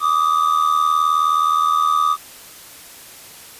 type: ring-modulated tone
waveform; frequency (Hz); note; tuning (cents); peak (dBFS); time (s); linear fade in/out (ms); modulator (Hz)
triangle; 1205; D6; +44; -9; 0-2.17; 50; 39.6
effects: white hiss -40 dBFS RMS until 3.59 s + resampled to 32000 Hz